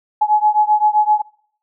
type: beating tone pair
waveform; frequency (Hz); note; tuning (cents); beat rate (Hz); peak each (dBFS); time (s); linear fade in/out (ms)
sine; 844 / 851.7; G#5 / G#5; +28 / +43; 7.7; -14 / -15; 0.21-1.22; 10
effects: noise-tail reverb RT60 0.6 s tail -24 dB re dry